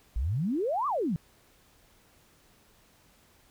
sine exponential two-way sweep, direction up then down, 51.91 to 1221 to 148.5 Hz, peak -26 dBFS, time 0.16-1.16 s, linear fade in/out 0 ms, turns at 0.87 s, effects pink hiss -62 dBFS RMS until 3.5 s

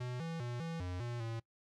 square tone with pitch steps, 124.2 / 165.1 / 120.9 / 165.4 / 90 / 119.8 / 114.2 Hz, B2 / E3 / B2 / E3 / F#2 / A#2 / A#2, +10 / +3 / -36 / +6 / -47 / +48 / -35 cents, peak -39 dBFS, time 0-1.4 s, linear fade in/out 10 ms, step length 200 ms, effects noise-tail reverb RT60 0.1 s tail -22 dB re dry + low-pass 6000 Hz 12 dB/octave

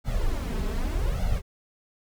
brown noise with flanger, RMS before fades -26 dBFS, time 0.04-1.42 s, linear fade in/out 50 ms, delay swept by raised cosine 1.4 to 4.7 ms, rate 0.83 Hz, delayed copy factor +0.85, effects none

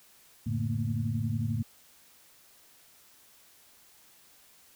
sine tone cluster, 90.2 / 110.3 / 143.4 / 222.6 / 233.9 Hz, F#2 / A2 / D3 / A3 / A#3, -44 / +5 / -41 / +20 / +6 cents, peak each -38 / -30 / -35 / -36 / -38 dBFS, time 0.46-1.63 s, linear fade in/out 10 ms, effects white hiss -59 dBFS RMS until 4.75 s

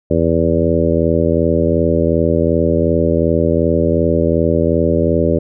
harmonic tone with a mistuned harmonic, 82.7 Hz, E2, 6 cents sharp, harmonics 1 / 2 / 3 / 4 / 5 / 6 / 7, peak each -19 / -19 / -19 / -19 / -19 / -19 / -19 dBFS, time 0.1-5.39 s, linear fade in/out 10 ms, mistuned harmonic 1, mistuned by +19 cents, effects none

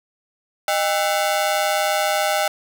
sawtooth ring-modulated tone, 707 Hz, F5, 21 cents sharp, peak -11 dBFS, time 0.68-2.48 s, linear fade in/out 2 ms, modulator 89.8 Hz, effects none

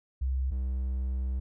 sine / triangle tone pair in turn, 65.41 / 64.32 Hz, C2 / C2, 0 / -29 cents, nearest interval unison, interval 29 cents, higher first, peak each -26 dBFS, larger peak neither, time 0.21-0.51 / 0.51-1.4 s, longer second, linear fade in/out 10 ms, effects none

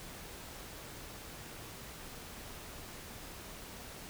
silence, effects pink hiss -48 dBFS RMS until 4.09 s

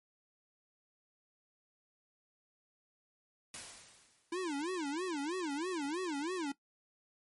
white noise with exponential decay, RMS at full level -43 dBFS, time 3.54-4.51 s, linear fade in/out 1 ms, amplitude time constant 210 ms
square tone with vibrato, 323.5 Hz, E4, 32 cents flat, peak -35 dBFS, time 4.32-6.52 s, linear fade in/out 5 ms, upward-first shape sine, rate 3.1 Hz, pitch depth 260 cents each way
effects noise-tail reverb RT60 0.1 s tail -17 dB re dry + MP3 48 kbps

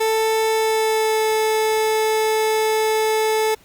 30% pulse tone with pitch glide, 441.8 to 436.5 Hz, A4 to A4, +7 to -14 cents, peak -14 dBFS, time 0-3.55 s, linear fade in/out 10 ms, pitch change -21 cents, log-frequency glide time 0.51-1.27 s, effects pink hiss -52 dBFS RMS until 3.64 s + Opus 48 kbps

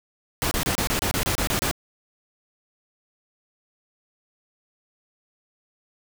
pink noise bursts, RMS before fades -24 dBFS, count 11, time 0.42-1.712 s, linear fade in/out 0 ms, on 92 ms, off 28 ms, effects none

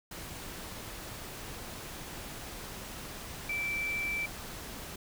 sine tone in noise, 2332 Hz, D7, 13 cents flat, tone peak -31 dBFS, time 3.49-4.26 s, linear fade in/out 5 ms, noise pink, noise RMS -43 dBFS, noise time 0.11-4.96 s, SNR +9 dB, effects none

